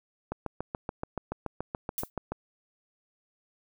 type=click train; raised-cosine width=1 ms; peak=-18 dBFS; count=15; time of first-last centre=0.32-2.32 s; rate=7 Hz
type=noise with exponential decay; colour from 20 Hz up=violet; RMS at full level=-28 dBFS; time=1.98-2.1 s; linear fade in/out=1 ms; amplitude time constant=26 ms
effects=none